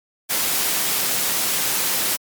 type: high-pass noise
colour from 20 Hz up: white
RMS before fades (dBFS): -21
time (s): 0.29-2.17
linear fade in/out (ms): 20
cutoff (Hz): 120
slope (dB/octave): 12
effects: MP3 96 kbps